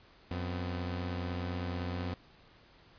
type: tone pair together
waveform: sawtooth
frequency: 89.8 / 253.5 Hz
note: F2 / B3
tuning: +49 / +45 cents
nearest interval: octave + tritone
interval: 1796 cents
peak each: -31 / -37 dBFS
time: 0.31-2.14 s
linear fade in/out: 0 ms
effects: pink hiss -60 dBFS RMS until 2.98 s + resampled to 11025 Hz